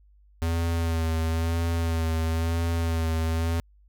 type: tone with vibrato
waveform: square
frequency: 82.41 Hz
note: E2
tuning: in tune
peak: -24 dBFS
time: 0.42-3.6 s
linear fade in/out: 0 ms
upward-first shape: sine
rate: 1 Hz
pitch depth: 31 cents each way
effects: added 50 Hz sine -54 dBFS peak until 3.88 s